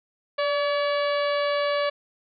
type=harmonic tone with a mistuned harmonic; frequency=570 Hz; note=C#5; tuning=48 cents sharp; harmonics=1 / 2 / 3 / 4 / 5 / 6 / 7 / 8; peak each=-23 / -29 / -33 / -35 / -37 / -39 / -40 / -41 dBFS; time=0.38-1.9 s; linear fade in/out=10 ms; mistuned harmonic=1; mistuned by=+29 cents; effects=none